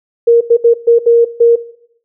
sine tone bursts at uneven times, 468 Hz, A#4, 7 cents sharp, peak -3 dBFS, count 6, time 0.27-0.41 / 0.5-0.57 / 0.64-0.74 / 0.87-0.99 / 1.06-1.25 / 1.4-1.56 s, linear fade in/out 10 ms, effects noise-tail reverb RT60 0.7 s tail -18 dB re dry

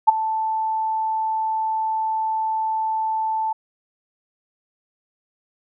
sine tone with ADSR envelope, 880 Hz, A5, in tune, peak -5 dBFS, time 0.07-3.53 s, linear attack 18 ms, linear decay 16 ms, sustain -15 dB, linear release 8 ms, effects none

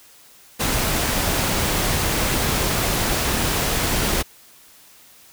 pink noise, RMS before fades -21 dBFS, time 0.59-4.23 s, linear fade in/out 20 ms, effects white hiss -49 dBFS RMS until 5.32 s

